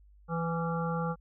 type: harmonic tone with a mistuned harmonic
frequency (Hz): 166.4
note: E3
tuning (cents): +17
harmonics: 1 / 3 / 5 / 7 / 8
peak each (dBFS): -31 / -36 / -38 / -39 / -40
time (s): 0.28-1.16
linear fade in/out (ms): 50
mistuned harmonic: 8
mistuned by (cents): +56
effects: added 50 Hz sine -55 dBFS peak until 1.2 s